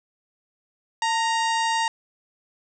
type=harmonic tone with a mistuned harmonic; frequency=935 Hz; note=A#5; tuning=5 cents sharp; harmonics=1 / 2 / 3 / 4 / 5 / 6 / 7 / 8 / 9; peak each=-22 / -28 / -32 / -34 / -36 / -38 / -39 / -40 / -41 dBFS; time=1.02-1.88 s; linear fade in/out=2 ms; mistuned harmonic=1; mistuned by=-60 cents; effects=none